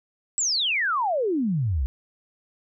sine exponential sweep, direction down, 7980 to 58.4 Hz, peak -21 dBFS, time 0.38-1.86 s, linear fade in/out 0 ms, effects none

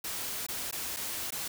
white noise with dropouts, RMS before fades -36 dBFS, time 0.04-1.48 s, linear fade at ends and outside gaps 5 ms, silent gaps 0.466-0.485 / 0.712-0.725 / 0.964-0.968 / 1.306-1.321 s, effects none

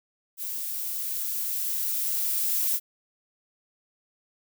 violet noise with level ramp, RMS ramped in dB -33 to -25 dBFS, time 0.37-2.8 s, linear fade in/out 50 ms, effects none

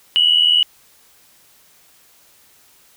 sine tone pair together, 2896 / 2976 Hz, F#7 / F#7, -38 / +9 cents, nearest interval unison, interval 47 cents, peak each -13 dBFS, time 0.16-0.63 s, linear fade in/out 0 ms, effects tanh soft clip ceiling -3 dBFS + white hiss -52 dBFS RMS until 2.96 s

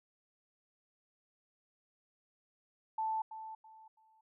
sine tone with echo, 880 Hz, A5, in tune, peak -32 dBFS, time 2.98-3.22 s, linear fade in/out 5 ms, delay 330 ms, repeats 3, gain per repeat -11 dB, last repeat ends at 4.21 s, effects none

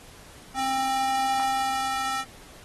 square tone with high-pass filter sweep, 265.1 Hz, C4, 23 cents sharp, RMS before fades -26 dBFS, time 0.54-2.25 s, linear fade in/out 50 ms, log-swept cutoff 590 to 1100 Hz, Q 2.7, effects pink hiss -49 dBFS RMS until 2.64 s + AAC 32 kbps

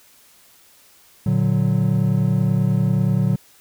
triangle chord, Bb augmented, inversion none, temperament equal, 116.54 / 146.83 / 185 Hz, Bb2 / D3 / F#3, 0 / 0 / 0 cents, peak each -18 dBFS, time 1.26-3.36 s, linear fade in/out 5 ms, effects white hiss -52 dBFS RMS until 3.6 s

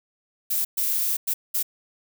violet noise bursts at uneven times, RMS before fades -24 dBFS, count 4, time 0.5-0.65 / 0.77-1.17 / 1.27-1.34 / 1.54-1.63 s, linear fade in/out 10 ms, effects none

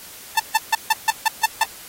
sawtooth tone bursts, 887 Hz, A5, 14 cents sharp, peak -9 dBFS, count 8, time 0.37-1.636 s, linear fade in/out 5 ms, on 27 ms, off 150 ms, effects white hiss -40 dBFS RMS until 1.88 s + AAC 48 kbps

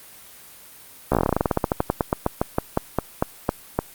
slowing click train, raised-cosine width 1 ms, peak -4 dBFS, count 29, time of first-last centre 1.12-3.79 s, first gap 14 ms, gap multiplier 1.12, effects white hiss -45 dBFS RMS until 3.94 s + Opus 32 kbps

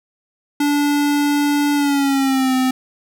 square tone with pitch glide, 289.9 to 258.3 Hz, D4 to C4, -22 to -22 cents, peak -15 dBFS, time 0.6-2.71 s, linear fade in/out 5 ms, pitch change -200 cents, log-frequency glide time 1.74-2.55 s, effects none

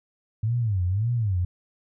sine tone with vibrato, 103.83 Hz, G#2, in tune, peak -21 dBFS, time 0.43-1.45 s, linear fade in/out 5 ms, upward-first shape sine, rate 1.8 Hz, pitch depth 270 cents each way, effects none

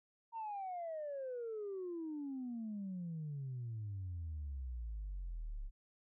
sine exponential sweep, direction down, 932.3 to 33.22 Hz, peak -39 dBFS, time 0.32-5.71 s, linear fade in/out 50 ms, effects tanh soft clip ceiling -37 dBFS

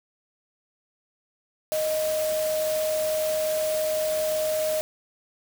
sine tone in noise, 622 Hz, D#5, 1 cent flat, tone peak -23 dBFS, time 1.72-4.81 s, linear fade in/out 0 ms, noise white, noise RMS -34 dBFS, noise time 1.72-4.81 s, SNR +8 dB, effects none

